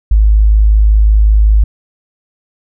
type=tone; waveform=sine; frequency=52.7 Hz; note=G#1; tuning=26 cents sharp; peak=-4 dBFS; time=0.11-1.64 s; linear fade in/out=5 ms; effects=none